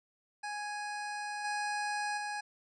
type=tone with level steps; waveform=25% pulse; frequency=830.6 Hz; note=G#5; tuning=in tune; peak=-33 / -29 / -32 dBFS; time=0.43-2.41 s; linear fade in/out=10 ms; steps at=1.44 / 2.17 s; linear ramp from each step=10 ms; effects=resampled to 22050 Hz